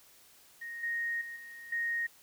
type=tone with level steps; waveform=sine; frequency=1864.7 Hz; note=A#6; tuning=in tune; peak=-39 / -31 / -40 / -45 / -30 dBFS; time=0.61-2.07 s; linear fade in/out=10 ms; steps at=0.83 / 1.21 / 1.36 / 1.72 s; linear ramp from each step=5 ms; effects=white hiss -60 dBFS RMS until 2.22 s